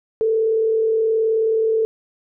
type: tone with frequency modulation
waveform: sine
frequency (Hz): 444.5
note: A4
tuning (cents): +18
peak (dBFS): -15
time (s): 0.21-1.85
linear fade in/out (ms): 0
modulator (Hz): 38.9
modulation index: 0.31
effects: none